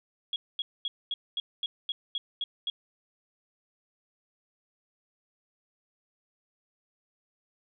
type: tone bursts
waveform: sine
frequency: 3322 Hz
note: G#7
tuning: in tune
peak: -28 dBFS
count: 10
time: 0.33-2.7 s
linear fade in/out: 2 ms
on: 30 ms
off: 230 ms
effects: none